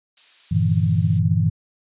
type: noise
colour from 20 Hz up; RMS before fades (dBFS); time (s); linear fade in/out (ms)
violet; -35; 0.17-1.19; 2
type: chord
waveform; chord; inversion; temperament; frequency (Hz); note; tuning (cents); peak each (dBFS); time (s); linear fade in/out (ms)
sine; E half-diminished seventh; first; equal with one note detuned; 98 / 116.54 / 150.09 / 164.81; G2 / Bb2 / D3 / E3; 0 / 0 / +38 / 0; -20 / -22 / -23 / -20; 0.51-1.5; 10
effects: resampled to 8000 Hz